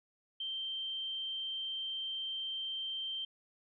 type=tone; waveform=sine; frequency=3136 Hz; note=G7; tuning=in tune; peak=-36 dBFS; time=0.4-3.25 s; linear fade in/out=5 ms; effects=none